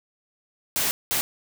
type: noise bursts at uneven times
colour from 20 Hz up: white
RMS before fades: -24 dBFS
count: 2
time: 0.76-0.91 / 1.11-1.21 s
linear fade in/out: 0 ms
effects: none